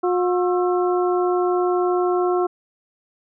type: harmonic tone with a mistuned harmonic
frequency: 359.4 Hz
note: F4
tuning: 50 cents sharp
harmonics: 1 / 2 / 3 / 4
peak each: -18 / -24 / -28 / -30 dBFS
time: 0.03-2.47 s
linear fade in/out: 10 ms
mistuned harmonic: 4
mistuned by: -130 cents
effects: none